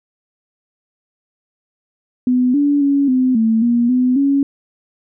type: tone with pitch steps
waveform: sine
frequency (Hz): 250.6 / 287.4 / 280.5 / 256.2 / 223.5 / 237.8 / 252 / 278.3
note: B3 / D4 / C#4 / C4 / A3 / A#3 / B3 / C#4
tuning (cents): +25 / -37 / +21 / -36 / +27 / +35 / +35 / +7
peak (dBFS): -11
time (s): 2.27-4.43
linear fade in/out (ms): 2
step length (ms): 270
effects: none